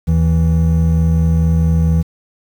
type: tone pair together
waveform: triangle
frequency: 78.9 / 163.36 Hz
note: D#2 / E3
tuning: +25 / -15 cents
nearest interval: octave + minor second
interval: 1260 cents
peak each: -11 dBFS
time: 0.07-2.03 s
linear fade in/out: 20 ms
effects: 7-bit